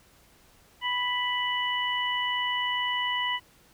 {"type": "harmonic tone", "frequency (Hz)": 987.8, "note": "B5", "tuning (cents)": 0, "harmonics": [1, 2, 3], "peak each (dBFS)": [-30, -30, -30], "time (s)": [0.81, 3.4], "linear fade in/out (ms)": 50, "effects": ["pink hiss -59 dBFS RMS until 3.73 s"]}